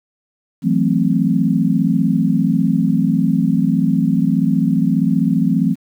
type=chord; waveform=sine; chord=F# half-diminished seventh; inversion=third; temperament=equal; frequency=164.81 / 185 / 220 / 261.6 Hz; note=E3 / F#3 / A3 / C4; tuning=0 / 0 / 0 / 0 cents; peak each=-18 dBFS; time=0.62-5.76 s; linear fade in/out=50 ms; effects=8-bit